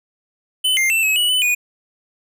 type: tone with pitch steps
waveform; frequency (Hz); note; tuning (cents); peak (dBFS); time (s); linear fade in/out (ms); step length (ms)
square; 3024 / 2107 / 2673 / 2566 / 2937 / 3006 / 2463; F#7 / C7 / E7 / E7 / F#7 / F#7 / D#7; +37 / +12 / +23 / -47 / -13 / +27 / -18; -15; 0.64-1.55; 10; 130
effects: none